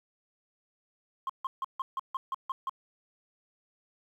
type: tone bursts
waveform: sine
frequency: 1066 Hz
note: C6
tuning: 32 cents sharp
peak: -27 dBFS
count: 9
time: 1.27-2.695 s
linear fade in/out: 2 ms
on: 25 ms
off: 150 ms
effects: tanh soft clip ceiling -28 dBFS + 10-bit